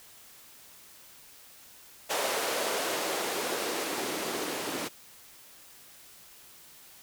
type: noise with band-pass filter sweep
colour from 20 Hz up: blue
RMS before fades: -32 dBFS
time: 2.09-4.89 s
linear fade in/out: 20 ms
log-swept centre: 540 to 300 Hz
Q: 1.7
effects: white hiss -53 dBFS RMS until 7.02 s